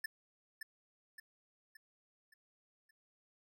square tone with echo, 1760 Hz, A6, in tune, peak -37 dBFS, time 0.04-0.06 s, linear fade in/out 5 ms, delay 570 ms, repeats 5, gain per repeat -6 dB, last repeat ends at 2.91 s, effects none

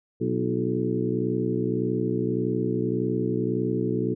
harmonic tone with a mistuned harmonic, 61.74 Hz, B1, in tune, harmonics 2 / 3 / 4 / 5 / 6 / 7, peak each -30 / -30 / -30 / -30 / -30 / -30 dBFS, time 0.2-4.15 s, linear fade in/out 20 ms, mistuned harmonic 5, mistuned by +61 cents, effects none

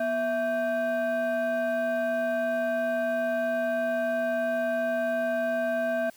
sine tone with frequency modulation, 659.3 Hz, E5, in tune, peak -23 dBFS, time 0-6.1 s, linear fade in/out 5 ms, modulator 903 Hz, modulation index 0.73, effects tanh soft clip ceiling -21 dBFS + white hiss -56 dBFS RMS until 6.16 s

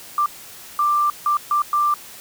sine tone bursts at uneven times, 1182 Hz, D6, 11 cents sharp, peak -15 dBFS, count 5, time 0.18-0.26 / 0.79-1.1 / 1.26-1.37 / 1.51-1.62 / 1.73-1.94 s, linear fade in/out 2 ms, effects white hiss -40 dBFS RMS until 2.2 s

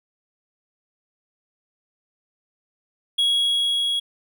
triangle tone with level ramp, 3322 Hz, G#7, in tune, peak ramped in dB -15 to -19 dBFS, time 3.18-4 s, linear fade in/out 10 ms, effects none

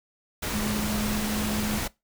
sine tone in noise, 211.5 Hz, G#3, 32 cents sharp, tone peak -27 dBFS, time 0.53-1.79 s, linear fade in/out 10 ms, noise pink, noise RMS -30 dBFS, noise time 0.42-1.88 s, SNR 0 dB, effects noise-tail reverb RT60 0.2 s tail -21 dB re dry

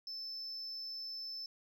sine tone, 5274 Hz, E8, in tune, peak -39 dBFS, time 0.07-1.46 s, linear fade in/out 2 ms, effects tanh soft clip ceiling -39 dBFS

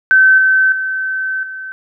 sine tone with level steps, 1536 Hz, G6, 36 cents flat, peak -5 / -8 / -16 / -24 dBFS, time 0.11-1.72 s, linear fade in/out 0 ms, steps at 0.38 / 0.72 / 1.43 s, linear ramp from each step 2 ms, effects none

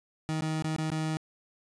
30% pulse tone with dropouts, 157.3 Hz, D#3, 19 cents sharp, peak -26 dBFS, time 0.29-1.17 s, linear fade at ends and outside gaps 0 ms, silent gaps 0.409-0.421 / 0.623-0.643 / 0.763-0.784 / 0.902-0.917 s, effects resampled to 22050 Hz

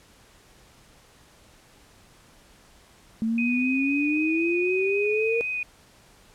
sine exponential sweep, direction up, 220.6 to 468.3 Hz, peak -22 dBFS, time 3.22-5.41 s, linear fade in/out 0 ms
sine tone with vibrato, 2489 Hz, D#7, in tune, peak -26 dBFS, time 3.38-5.63 s, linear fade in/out 2 ms, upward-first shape triangle, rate 3.9 Hz, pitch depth 18 cents each way
effects pink hiss -55 dBFS RMS until 6.34 s + low-pass 11000 Hz 12 dB/octave

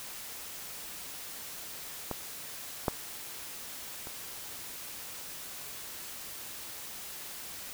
clicks, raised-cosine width 1 ms, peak -19 / -12 / -28 dBFS, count 3, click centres 2.113 / 2.882 / 4.071 s, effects white hiss -43 dBFS RMS until 7.73 s

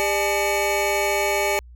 square tone cluster, 401.7 / 600 / 859 / 2256 Hz, G4 / D5 / A5 / C#7, +42 / +37 / -42 / +30 cents, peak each -26 dBFS, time 0-1.59 s, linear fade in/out 0 ms, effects added 60 Hz sine -41 dBFS peak until 1.75 s

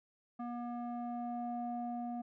square tone with low-pass filter sweep, 240 Hz, B3, 49 cents flat, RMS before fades -40 dBFS, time 0.39-2.22 s, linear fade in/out 10 ms, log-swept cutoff 1000 to 630 Hz, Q 3.5, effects none

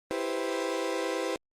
35% pulse chord, C major seventh, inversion first, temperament equal, 329.6 / 392 / 493.9 / 523.3 Hz, E4 / G4 / B4 / C5, 0 / 0 / 0 / 0 cents, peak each -33 dBFS, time 0.11-1.36 s, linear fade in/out 0 ms, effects low-pass 9000 Hz 12 dB/octave + Opus 32 kbps

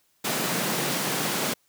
pink high-pass noise, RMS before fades -27 dBFS, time 0.24-1.54 s, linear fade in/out 10 ms, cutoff 140 Hz, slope 48 dB/octave, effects white hiss -67 dBFS RMS until 1.68 s

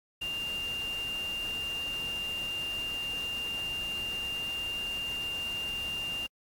sine tone in noise, 2794 Hz, F7, in tune, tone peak -32 dBFS, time 0.21-6.27 s, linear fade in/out 10 ms, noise pink, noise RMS -45 dBFS, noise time 0.21-6.27 s, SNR +10 dB, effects AAC 64 kbps

